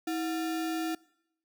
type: tone with sample-and-hold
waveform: sine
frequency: 322.9 Hz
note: E4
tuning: 36 cents flat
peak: -29 dBFS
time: 0.07-0.95 s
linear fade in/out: 5 ms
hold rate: 1050 Hz
effects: noise-tail reverb RT60 0.8 s tail -24 dB re dry